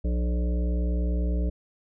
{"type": "harmonic tone with a mistuned harmonic", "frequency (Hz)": 60, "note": "B1", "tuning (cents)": -49, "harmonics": [1, 3, 5, 7, 9, 10], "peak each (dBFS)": [-23, -33, -37, -40, -42, -43], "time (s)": [0.04, 1.5], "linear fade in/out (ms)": 10, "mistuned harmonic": 7, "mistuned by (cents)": 40, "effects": []}